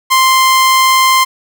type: tone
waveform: sawtooth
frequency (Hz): 1046.5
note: C6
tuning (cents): 0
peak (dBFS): -3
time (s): 0.1-1.25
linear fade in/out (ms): 20
effects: none